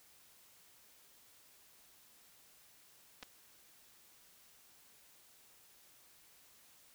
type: clicks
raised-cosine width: 0.2 ms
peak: -30 dBFS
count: 2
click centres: 3.227 / 3.231 s
effects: white hiss -64 dBFS RMS until 6.94 s